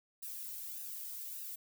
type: noise with flanger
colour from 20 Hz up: violet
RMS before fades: -44 dBFS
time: 0.22-1.56 s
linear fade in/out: 10 ms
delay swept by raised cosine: 0.9 to 1.81 ms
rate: 1.7 Hz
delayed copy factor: -0.55
effects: none